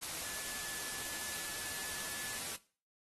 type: tone in noise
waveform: sine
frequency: 1729 Hz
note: A6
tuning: 31 cents flat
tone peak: -49 dBFS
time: 0.22-2.39 s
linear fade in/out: 20 ms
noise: white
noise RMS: -41 dBFS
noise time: 0.01-2.57 s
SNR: -11 dB
effects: noise-tail reverb RT60 0.4 s tail -19 dB re dry + AAC 32 kbps